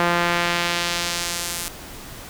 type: tone with band-pass filter sweep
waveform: sawtooth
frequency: 173 Hz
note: F3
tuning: 16 cents flat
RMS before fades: -23 dBFS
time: 0-1.68 s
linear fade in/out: 0 ms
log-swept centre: 1300 to 11000 Hz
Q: 0.8
effects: pink hiss -38 dBFS RMS until 2.29 s